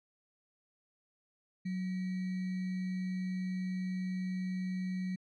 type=tone with sample-and-hold; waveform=sine; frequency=185 Hz; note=F#3; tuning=in tune; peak=-33 dBFS; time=1.65-5.16 s; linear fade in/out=10 ms; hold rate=2100 Hz; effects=low-pass 4000 Hz 12 dB/octave